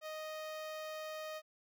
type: tone with notch filter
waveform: sawtooth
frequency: 622.3 Hz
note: D#5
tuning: in tune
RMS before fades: -44 dBFS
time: 0.01-1.42 s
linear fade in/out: 50 ms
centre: 8900 Hz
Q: 1.4
effects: none